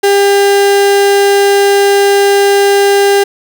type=tone; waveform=35% pulse; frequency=400 Hz; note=G4; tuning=35 cents sharp; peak=-4 dBFS; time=0.03-3.24 s; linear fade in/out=10 ms; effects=none